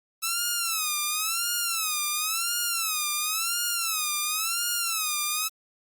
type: tone with vibrato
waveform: 5% pulse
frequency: 1304 Hz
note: E6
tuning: 19 cents flat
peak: -14 dBFS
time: 0.22-5.49 s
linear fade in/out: 20 ms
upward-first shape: sine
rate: 0.95 Hz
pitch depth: 150 cents each way
effects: Opus 32 kbps